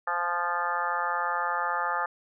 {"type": "harmonic tone with a mistuned harmonic", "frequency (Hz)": 174.61, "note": "F3", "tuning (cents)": 0, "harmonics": [3, 4, 5, 6, 7, 8, 9, 10], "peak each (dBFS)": [-38, -37, -31, -38, -30, -35, -39, -35], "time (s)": [0.07, 2.06], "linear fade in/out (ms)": 5, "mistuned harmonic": 5, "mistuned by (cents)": -17, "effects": []}